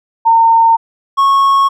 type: tone pair in turn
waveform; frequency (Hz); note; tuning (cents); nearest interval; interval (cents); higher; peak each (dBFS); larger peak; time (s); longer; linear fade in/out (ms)
sine / triangle; 912 / 1099; A#5 / C#6; -38 / -15; minor third; 323; second; -5; neither; 0.25-0.77 / 1.17-1.69; neither; 20
effects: none